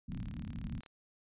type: low-pass noise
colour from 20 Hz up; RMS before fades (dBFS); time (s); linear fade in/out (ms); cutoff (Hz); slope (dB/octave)
white; -41; 0.08-0.81; 10; 240; 48
type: click train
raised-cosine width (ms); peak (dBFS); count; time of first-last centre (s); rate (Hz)
0.2; -36; 28; 0.12-0.862; 36.4
effects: resampled to 8000 Hz